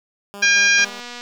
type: tone with tremolo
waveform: 10% pulse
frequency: 201.6 Hz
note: G3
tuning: 49 cents sharp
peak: -25 dBFS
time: 0.34-1 s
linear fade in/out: 0 ms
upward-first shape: square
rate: 4.5 Hz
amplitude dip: 45%
type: harmonic tone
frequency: 807 Hz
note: G#5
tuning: 50 cents flat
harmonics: 2 / 3 / 4 / 5 / 6 / 7 / 8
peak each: -15 / -17 / -25 / -27 / -26 / -21 / -29 dBFS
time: 0.42-0.85 s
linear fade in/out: 10 ms
type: click train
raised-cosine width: 0.2 ms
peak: -17 dBFS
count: 105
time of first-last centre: 0.78-1.21 s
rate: 242 Hz
effects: none